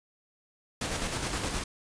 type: noise with tremolo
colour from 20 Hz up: pink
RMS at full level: -31 dBFS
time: 0.81-1.64 s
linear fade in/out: 5 ms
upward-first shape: square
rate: 9.6 Hz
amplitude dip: 35%
effects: resampled to 22050 Hz